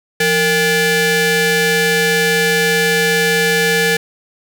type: ring-modulated tone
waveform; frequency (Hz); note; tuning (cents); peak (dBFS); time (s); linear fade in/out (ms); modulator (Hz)
sawtooth; 631; D#5; +24; -5; 0.2-3.97; 5; 1090
effects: none